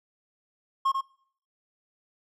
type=tone with echo; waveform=triangle; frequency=1078 Hz; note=C#6; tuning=49 cents flat; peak=-19 dBFS; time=0.85-0.92 s; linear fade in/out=10 ms; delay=92 ms; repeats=1; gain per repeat=-5 dB; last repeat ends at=1.012 s; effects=noise-tail reverb RT60 0.6 s tail -23 dB re dry